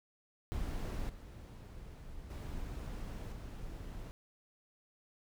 brown noise with level steps, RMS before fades -38 / -49 / -42 / -45 dBFS, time 0.52-4.11 s, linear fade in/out 0 ms, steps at 1.09 / 2.3 / 3.32 s, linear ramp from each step 5 ms, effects none

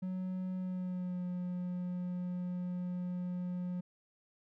triangle tone with pitch glide, 185 to 179.32 Hz, F#3 to F3, 0 to +46 cents, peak -33 dBFS, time 0.02-3.81 s, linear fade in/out 10 ms, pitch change -54 cents, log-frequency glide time 0.57-1.22 s, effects none

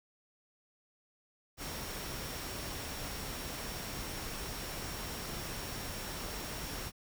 sine tone in noise, 5550 Hz, F8, 12 cents flat, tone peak -50 dBFS, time 1.57-6.92 s, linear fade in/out 50 ms, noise pink, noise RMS -41 dBFS, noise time 1.57-6.92 s, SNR -12 dB, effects none

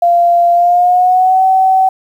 sine tone with pitch glide, 692 to 759 Hz, F5 to F#5, -16 to +44 cents, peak -6 dBFS, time 0.02-1.89 s, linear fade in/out 5 ms, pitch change +160 cents, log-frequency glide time 0.53-1.44 s, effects 7-bit

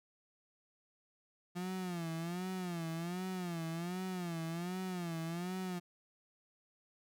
35% pulse tone with vibrato, 174.61 Hz, F3, in tune, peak -36 dBFS, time 1.55-5.8 s, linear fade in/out 20 ms, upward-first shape sine, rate 1.3 Hz, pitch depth 120 cents each way, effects none

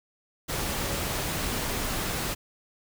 sine tone in noise, 559 Hz, C#5, 14 cents sharp, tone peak -40 dBFS, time 0.81-1.02 s, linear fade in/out 20 ms, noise pink, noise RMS -30 dBFS, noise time 0.48-2.35 s, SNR -13 dB, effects none

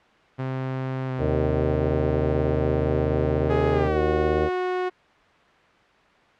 sawtooth tone with vibrato, 130.2 Hz, C3, 8 cents flat, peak -22 dBFS, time 0.38-3.89 s, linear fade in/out 20 ms, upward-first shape square, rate 0.7 Hz, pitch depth 12 cents each way
harmonic tone, 76.8 Hz, D#2, 22 cents flat, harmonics 1 / 2 / 3 / 4 / 5 / 6 / 7 / 8 / 10, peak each -27 / -32 / -34 / -31 / -30 / -26 / -32 / -32 / -40 dBFS, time 1.18-4.5 s, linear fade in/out 50 ms
sawtooth tone with pitch glide, 417.4 to 365.5 Hz, G#4 to F#4, +9 to -21 cents, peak -19 dBFS, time 3.49-4.9 s, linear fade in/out 20 ms, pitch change -230 cents, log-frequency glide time 3.72-4.01 s
effects white hiss -55 dBFS RMS until 6.39 s + low-pass 2000 Hz 12 dB/octave

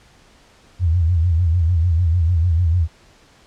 sine tone with vibrato, 84.9 Hz, F2, 48 cents flat, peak -13 dBFS, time 0.79-2.88 s, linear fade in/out 50 ms, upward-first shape sine, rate 6.7 Hz, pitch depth 120 cents each way, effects pink hiss -51 dBFS RMS until 3.46 s + low-pass 7000 Hz 12 dB/octave

